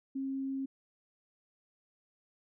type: tone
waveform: sine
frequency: 269.3 Hz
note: C#4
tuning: 50 cents flat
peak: -33 dBFS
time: 0.15-0.66 s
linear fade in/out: 10 ms
effects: none